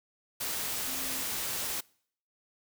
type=tone in noise; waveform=sine; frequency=264 Hz; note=C4; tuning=16 cents sharp; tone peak=-45 dBFS; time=0.87-1.23 s; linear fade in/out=10 ms; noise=white; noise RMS=-34 dBFS; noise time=0.4-1.81 s; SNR=-14 dB; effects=noise-tail reverb RT60 0.6 s tail -25 dB re dry

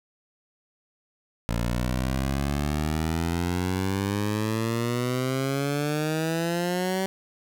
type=exponential sweep; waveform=15% pulse; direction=up; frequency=56.9 to 192 Hz; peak=-18 dBFS; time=1.49-7.06 s; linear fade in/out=0 ms; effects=9-bit

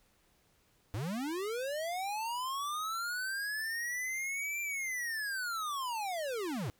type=linear two-way sweep; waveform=square; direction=up then down; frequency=92.1 to 2372 to 92.1 Hz; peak=-35 dBFS; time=0.94-6.7 s; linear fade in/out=0 ms; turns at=4.61 s; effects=pink hiss -70 dBFS RMS until 6.79 s

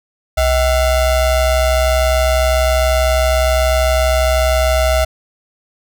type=ring-modulated tone; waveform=square; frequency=350.8 Hz; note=F4; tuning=8 cents sharp; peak=-9 dBFS; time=0.37-5.05 s; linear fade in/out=10 ms; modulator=287 Hz; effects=none

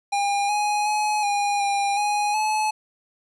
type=tone with pitch steps; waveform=square; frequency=807 / 833 / 845 / 815 / 803 / 829 / 859 Hz; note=G#5 / G#5 / G#5 / G#5 / G5 / G#5 / A5; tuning=-50 / +5 / +30 / -33 / +41 / -3 / -42 cents; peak=-21 dBFS; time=0.12-2.71 s; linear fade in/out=10 ms; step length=370 ms; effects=resampled to 24000 Hz + 10-bit

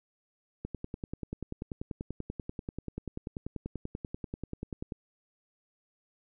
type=click train; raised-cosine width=3 ms; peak=-23 dBFS; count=45; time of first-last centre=0.65-4.922 s; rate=10.3 Hz; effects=none

